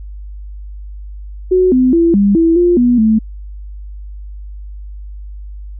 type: tone with pitch steps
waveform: sine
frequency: 368.5 / 255.2 / 336.2 / 200.8 / 330.2 / 350.7 / 243.9 / 219.3 Hz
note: F#4 / C4 / E4 / G3 / E4 / F4 / B3 / A3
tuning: -7 / -43 / +34 / +42 / +3 / +7 / -21 / -6 cents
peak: -7 dBFS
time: 1.51-3.19 s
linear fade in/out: 10 ms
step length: 210 ms
effects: added 50 Hz sine -26 dBFS peak until 5.79 s